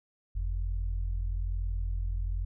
sine tone pair together, 46.22 / 87.31 Hz, F#1 / F2, -1 / 0 cents, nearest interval major seventh, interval 1101 cents, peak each -29 / -37 dBFS, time 0.35-2.45 s, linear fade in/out 10 ms, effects none

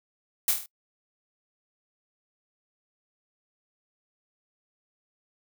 blue noise with echo, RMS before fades -22 dBFS, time 0.48-0.51 s, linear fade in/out 2 ms, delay 25 ms, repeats 6, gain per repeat -4 dB, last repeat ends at 0.66 s, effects noise-tail reverb RT60 0.1 s tail -23 dB re dry

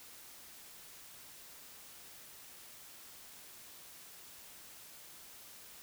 silence, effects white hiss -54 dBFS RMS until 5.82 s

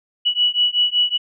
sine beating tone pair, 2938 / 2943.3 Hz, F#7 / F#7, -13 / -10 cents, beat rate 5.3 Hz, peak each -18 dBFS, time 0.25-1.18 s, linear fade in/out 20 ms, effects none

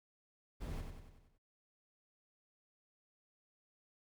brown noise with echo, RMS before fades -43 dBFS, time 0.6-0.82 s, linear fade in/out 20 ms, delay 94 ms, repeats 6, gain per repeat -5 dB, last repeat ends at 1.384 s, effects none

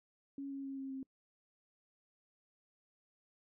sine tone with pitch steps, 277.2 / 274.5 / 271.8 / 269.2 / 266.5 Hz, C#4 / C#4 / C#4 / C4 / C4, 0 / -17 / -34 / +49 / +32 cents, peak -40 dBFS, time 0.38-1.03 s, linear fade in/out 2 ms, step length 130 ms, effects noise-tail reverb RT60 0.1 s tail -25 dB re dry

